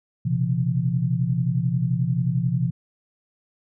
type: tone cluster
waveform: sine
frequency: 122.8 / 134.1 / 170.2 Hz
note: B2 / C3 / F3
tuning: -9 / +43 / -44 cents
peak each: -24 dBFS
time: 0.25-2.71 s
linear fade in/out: 10 ms
effects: none